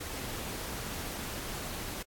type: noise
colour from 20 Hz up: pink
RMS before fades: -39 dBFS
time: 0-2.03 s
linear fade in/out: 10 ms
effects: AAC 64 kbps